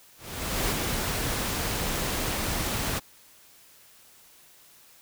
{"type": "noise with ADSR envelope", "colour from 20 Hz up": "pink", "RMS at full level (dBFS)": -26, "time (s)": [0.17, 3], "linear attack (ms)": 540, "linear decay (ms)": 20, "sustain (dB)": -3, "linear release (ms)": 20, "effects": ["white hiss -55 dBFS RMS until 5.01 s"]}